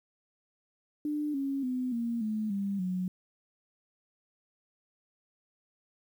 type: tone with pitch steps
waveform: sine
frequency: 297.8 / 274.7 / 253.3 / 233.6 / 215.5 / 198.76 / 183.32 Hz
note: D4 / C#4 / B3 / A#3 / A3 / G3 / F#3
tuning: +24 / -16 / +44 / +4 / -36 / +24 / -16 cents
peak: -29 dBFS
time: 1.05-3.08 s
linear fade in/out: 2 ms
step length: 290 ms
effects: 10-bit